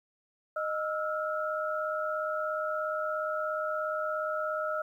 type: tone cluster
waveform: sine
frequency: 618 / 1316 / 1413 Hz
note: D#5 / E6 / F6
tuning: -12 / -3 / +20 cents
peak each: -32 / -34 / -37 dBFS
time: 0.56-4.82 s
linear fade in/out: 5 ms
effects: 11-bit